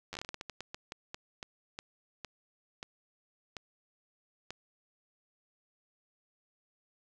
slowing click train, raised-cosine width 0.2 ms, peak -23 dBFS, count 21, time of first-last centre 0.13-4.506 s, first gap 10 ms, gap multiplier 1.27, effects none

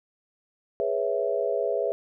sine chord, C# minor seventh, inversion second, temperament equal, 415.3 / 493.9 / 554.4 / 659.3 Hz, G#4 / B4 / C#5 / E5, 0 / 0 / 0 / 0 cents, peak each -29 dBFS, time 0.8-1.92 s, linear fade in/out 0 ms, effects none

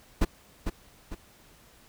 brown noise with echo, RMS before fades -20 dBFS, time 0.21-0.25 s, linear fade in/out 10 ms, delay 450 ms, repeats 2, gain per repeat -7 dB, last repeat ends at 1.15 s, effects pink hiss -57 dBFS RMS until 1.88 s

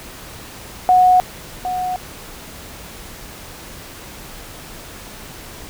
sine tone with echo, 733 Hz, F#5, 16 cents flat, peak -8 dBFS, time 0.89-1.2 s, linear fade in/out 0 ms, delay 760 ms, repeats 1, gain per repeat -11 dB, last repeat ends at 1.96 s, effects pink hiss -36 dBFS RMS until 5.69 s

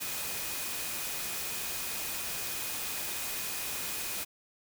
sine tone in noise, 2490 Hz, D#7, 1 cent sharp, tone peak -46 dBFS, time 0-4.25 s, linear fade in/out 20 ms, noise white, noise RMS -36 dBFS, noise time 0-4.25 s, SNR -13 dB, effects none

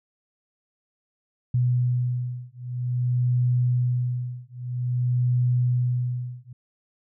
sine beating tone pair, 123.47 / 123.98 Hz, B2 / B2, 0 / +7 cents, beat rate 0.51 Hz, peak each -24 dBFS, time 1.54-6.53 s, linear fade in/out 5 ms, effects none

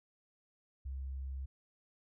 sine tone, 66.8 Hz, C2, 36 cents sharp, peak -38 dBFS, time 0.85-1.46 s, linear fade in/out 10 ms, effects none

